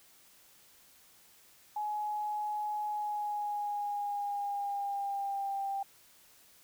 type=tone with pitch glide; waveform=sine; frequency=841 to 789.2 Hz; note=G#5 to G5; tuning=+22 to +11 cents; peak=-32 dBFS; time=1.76-5.83 s; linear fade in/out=5 ms; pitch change=-111 cents; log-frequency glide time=2.85-5.61 s; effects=white hiss -61 dBFS RMS until 6.63 s